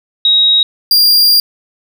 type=tone pair in turn; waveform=sine / 45% pulse; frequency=3799 / 4786 Hz; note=A#7 / D8; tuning=+32 / +32 cents; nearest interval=major third; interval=400 cents; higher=second; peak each=-6 / -5 dBFS; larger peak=second; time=0.25-0.63 / 0.91-1.4 s; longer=second; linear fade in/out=2 ms; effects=none